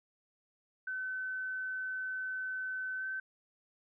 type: tone with pitch glide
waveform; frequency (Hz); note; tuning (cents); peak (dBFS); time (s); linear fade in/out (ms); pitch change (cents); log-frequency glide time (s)
sine; 1520 to 1537.7; F#6 to G6; +46 to -34; -35; 0.87-3.2; 5; +20; 2.97-3.05
effects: none